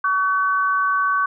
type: tone pair together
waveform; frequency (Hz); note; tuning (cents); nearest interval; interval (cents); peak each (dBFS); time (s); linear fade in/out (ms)
sine; 1134 / 1517; C#6 / F#6; +39 / +43; perfect fourth; 504; -18 / -21; 0.04-1.26; 5
effects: none